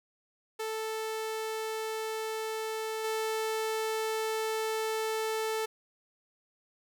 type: tone with level steps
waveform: sawtooth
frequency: 440 Hz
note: A4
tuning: in tune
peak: -29 / -26 dBFS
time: 0.59-5.66 s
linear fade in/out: 10 ms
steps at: 3.04 s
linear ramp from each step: 5 ms
effects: none